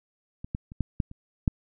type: clicks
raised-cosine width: 5 ms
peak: -24 / -17 / -29 / -13 / -12 / -30 / -9 dBFS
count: 7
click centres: 0.445 / 0.549 / 0.719 / 0.807 / 1.002 / 1.114 / 1.478 s
effects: none